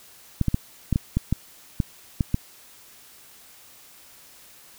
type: clicks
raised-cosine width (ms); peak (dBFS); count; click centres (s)
5; -8; 10; 0.413 / 0.483 / 0.544 / 0.927 / 0.959 / 1.17 / 1.326 / 1.802 / 2.208 / 2.344
effects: white hiss -50 dBFS RMS until 4.78 s